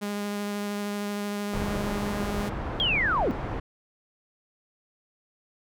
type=tone with vibrato; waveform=sawtooth; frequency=204.8 Hz; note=G#3; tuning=24 cents flat; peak=-25 dBFS; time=0.01-2.5 s; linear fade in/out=20 ms; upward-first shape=sine; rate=13 Hz; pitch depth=10 cents each way
type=low-pass noise; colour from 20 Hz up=pink; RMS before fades=-32 dBFS; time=1.53-3.6 s; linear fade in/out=5 ms; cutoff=1300 Hz; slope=12 dB/octave
type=linear sweep; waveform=sine; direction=down; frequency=3322 to 196 Hz; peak=-22 dBFS; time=2.8-3.31 s; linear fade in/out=0 ms
effects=none